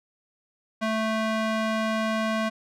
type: tone with band-pass filter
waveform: square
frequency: 220 Hz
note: A3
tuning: in tune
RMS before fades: -26 dBFS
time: 0.81-2.5 s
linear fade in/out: 20 ms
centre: 1200 Hz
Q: 0.5
effects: none